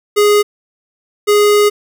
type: tone pair in turn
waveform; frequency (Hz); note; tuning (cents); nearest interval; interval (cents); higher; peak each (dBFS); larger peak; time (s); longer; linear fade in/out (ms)
square; 414.7 / 414.7; G#4 / G#4; -3 / -3; unison; 0; neither; -8; neither; 0.16-0.43 / 1.27-1.7; second; 20
effects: none

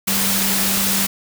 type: tone in noise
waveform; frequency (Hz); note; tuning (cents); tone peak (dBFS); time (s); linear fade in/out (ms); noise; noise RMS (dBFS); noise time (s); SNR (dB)
sine; 196; G3; 0; -24; 0.07-1.07; 10; white; -19; 0.07-1.07; -8
effects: none

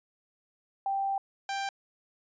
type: tone pair in turn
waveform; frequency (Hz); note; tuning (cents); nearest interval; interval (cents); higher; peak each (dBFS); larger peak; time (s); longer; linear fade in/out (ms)
sine / sawtooth; 785 / 788.4; G5 / G5; +2 / +10; unison; 8; second; -27; neither; 0.86-1.18 / 1.49-1.69; first; 2
effects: resampled to 16000 Hz

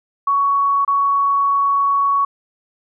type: tone with dropouts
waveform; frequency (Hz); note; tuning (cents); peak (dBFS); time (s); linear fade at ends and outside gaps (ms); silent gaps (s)
sine; 1118; C#6; +14; -13; 0.27-2.25; 5; 0.849-0.877
effects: none

